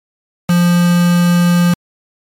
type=tone with quantisation; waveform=triangle; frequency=174.61 Hz; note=F3; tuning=in tune; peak=-6 dBFS; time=0.49-1.74 s; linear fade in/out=5 ms; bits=3; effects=MP3 64 kbps